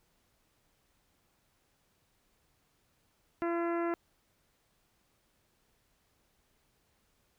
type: harmonic tone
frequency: 340 Hz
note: F4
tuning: 46 cents flat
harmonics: 1 / 2 / 3 / 4 / 5 / 6 / 7 / 8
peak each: -31 / -37 / -41 / -41 / -46 / -48 / -56 / -58 dBFS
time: 3.42-3.94 s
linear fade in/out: 0 ms
effects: pink hiss -73 dBFS RMS until 7.38 s